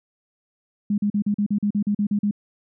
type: tone bursts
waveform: sine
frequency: 205.8 Hz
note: G#3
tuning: 16 cents flat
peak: -18 dBFS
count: 12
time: 0.9-2.311 s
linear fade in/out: 5 ms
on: 80 ms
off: 41 ms
effects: none